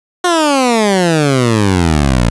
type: exponential sweep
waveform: 15% pulse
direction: down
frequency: 365 to 55.7 Hz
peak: -3 dBFS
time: 0.24-2.3 s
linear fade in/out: 5 ms
effects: resampled to 24000 Hz + 7-bit